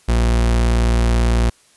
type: tone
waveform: 40% pulse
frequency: 58.27 Hz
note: A#1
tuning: in tune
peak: -12 dBFS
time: 0.08-1.5 s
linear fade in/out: 10 ms
effects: white hiss -53 dBFS RMS until 1.76 s + resampled to 24000 Hz